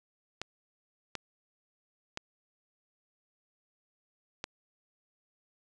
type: clicks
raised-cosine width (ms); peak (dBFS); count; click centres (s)
0.2; -18; 4; 0.416 / 1.153 / 2.174 / 4.441
effects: resampled to 22050 Hz